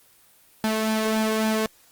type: tone with flanger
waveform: sawtooth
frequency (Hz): 218.7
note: A3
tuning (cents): -10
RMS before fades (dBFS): -23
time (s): 0.64-1.66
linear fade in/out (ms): 0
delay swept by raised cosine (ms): 1.2 to 1.9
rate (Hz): 3.6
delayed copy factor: +0.55
effects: white hiss -56 dBFS RMS until 1.91 s + Opus 24 kbps